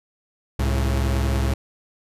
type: tone pair together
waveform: 45% pulse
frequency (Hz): 67.7 / 109.36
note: C#2 / A2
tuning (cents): -40 / -10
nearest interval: minor sixth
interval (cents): 830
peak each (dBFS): -20 / -25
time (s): 0.59-1.54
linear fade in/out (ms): 5
effects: resampled to 32000 Hz